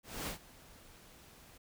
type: noise with ADSR envelope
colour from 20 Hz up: pink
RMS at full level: -38 dBFS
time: 0.03-1.58 s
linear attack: 240 ms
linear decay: 110 ms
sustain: -20 dB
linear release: 10 ms
effects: none